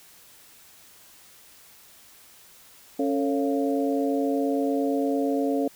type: harmonic tone with a mistuned harmonic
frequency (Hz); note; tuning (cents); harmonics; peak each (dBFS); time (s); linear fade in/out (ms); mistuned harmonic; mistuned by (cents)
138.59; C#3; 0; 2 / 3 / 4 / 5; -24 / -28 / -30 / -32; 2.99-5.68; 5; 3; +120
effects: white hiss -52 dBFS RMS until 5.75 s